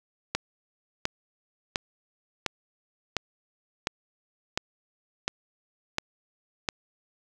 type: click train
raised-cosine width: 0.2 ms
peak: -8 dBFS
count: 10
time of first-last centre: 0.35-6.688 s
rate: 1.42 Hz
effects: none